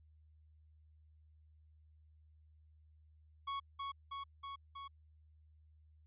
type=tone with echo; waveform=45% pulse; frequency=1108.7 Hz; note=C#6; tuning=in tune; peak=-38 dBFS; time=3.47-3.6 s; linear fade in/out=10 ms; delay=320 ms; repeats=4; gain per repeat=-2 dB; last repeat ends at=4.88 s; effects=added 77 Hz sine -62 dBFS peak until 6.06 s + resampled to 8000 Hz